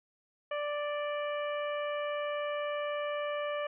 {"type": "harmonic tone", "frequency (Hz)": 587.3, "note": "D5", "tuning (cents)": 0, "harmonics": [1, 2, 3, 4, 5], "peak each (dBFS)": [-33, -39, -43, -45, -47], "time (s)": [0.51, 3.67], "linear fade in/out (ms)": 5, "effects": []}